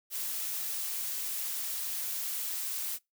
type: noise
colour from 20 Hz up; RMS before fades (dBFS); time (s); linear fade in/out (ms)
blue; -35; 0.1-2.99; 50
effects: noise-tail reverb RT60 0.2 s tail -24 dB re dry